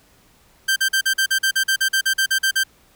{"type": "tone bursts", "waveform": "sawtooth", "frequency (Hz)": 1568, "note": "G6", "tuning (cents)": 0, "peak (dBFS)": -12, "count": 16, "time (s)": [0.68, 2.637], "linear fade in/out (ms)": 10, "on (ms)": 82, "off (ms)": 43, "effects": ["pink hiss -55 dBFS RMS until 2.95 s"]}